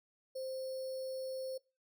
sine tone with sample-and-hold, 523.3 Hz, C5, in tune, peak -38 dBFS, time 0.35-1.58 s, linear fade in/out 10 ms, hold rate 4900 Hz, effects noise-tail reverb RT60 0.3 s tail -23 dB re dry

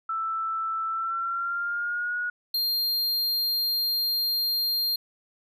sine tone with pitch glide, 1324 to 1452.2 Hz, E6 to F#6, +7 to -33 cents, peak -26 dBFS, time 0.09-2.3 s, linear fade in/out 5 ms, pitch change +160 cents, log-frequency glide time 0.88-2.16 s
square tone, 4200 Hz, C8, 6 cents sharp, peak -24 dBFS, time 2.54-4.96 s, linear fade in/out 5 ms
effects none

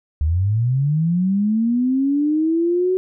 sine linear sweep, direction up, 71.8 to 375.6 Hz, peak -15 dBFS, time 0.21-2.97 s, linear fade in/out 0 ms, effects none

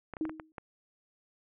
clicks, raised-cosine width 0.5 ms, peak -24 dBFS, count 6, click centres 0.137 / 0.168 / 0.253 / 0.295 / 0.398 / 0.582 s
sine tone with exponential decay, 315.2 Hz, D#4, 23 cents sharp, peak -27 dBFS, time 0.21-0.52 s, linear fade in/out 1 ms, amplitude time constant 66 ms
effects low-pass 2000 Hz 12 dB/octave

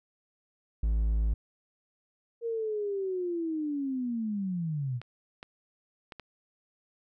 triangle tone, 54.4 Hz, A1, 19 cents flat, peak -22 dBFS, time 0.83-1.34 s, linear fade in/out 5 ms
sine linear sweep, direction down, 469.9 to 115.8 Hz, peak -29 dBFS, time 2.41-5.01 s, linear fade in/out 50 ms
clicks, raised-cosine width 0.3 ms, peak -26 dBFS, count 4, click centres 5.016 / 5.429 / 6.122 / 6.197 s
effects none

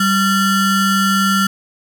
square ring-modulated tone, 784 Hz, G5, in tune, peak -10 dBFS, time 0-1.47 s, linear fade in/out 5 ms, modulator 589 Hz, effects 8-bit

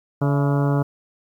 harmonic tone with a mistuned harmonic, 142.3 Hz, C#3, 46 cents sharp, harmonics 1 / 2 / 3 / 4 / 5 / 6 / 7 / 8 / 9 / 10, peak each -18 / -24 / -28 / -30 / -32 / -34 / -35 / -36 / -37 / -38 dBFS, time 0.21-0.83 s, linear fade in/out 10 ms, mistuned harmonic 5, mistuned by -79 cents, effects 9-bit

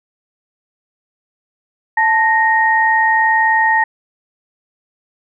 sine tone pair together, 881 / 1861.9 Hz, A5 / A#6, +2 / -3 cents, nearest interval octave + minor second, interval 1295 cents, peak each -13 dBFS, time 1.97-3.84 s, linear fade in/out 5 ms, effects none

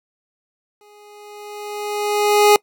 25% pulse tone with exponential growth, 415.3 Hz, G#4, in tune, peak -4 dBFS, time 0.81-2.56 s, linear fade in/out 1 ms, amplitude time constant 380 ms, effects noise-tail reverb RT60 0.1 s tail -24 dB re dry

